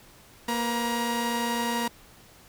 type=tone cluster; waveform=sawtooth; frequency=234 / 499.7 / 948 Hz; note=A#3 / B4 / A#5; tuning=+7 / +20 / +29 cents; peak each=-25 / -34 / -25 dBFS; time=0.48-1.88 s; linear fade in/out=5 ms; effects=pink hiss -53 dBFS RMS until 2.48 s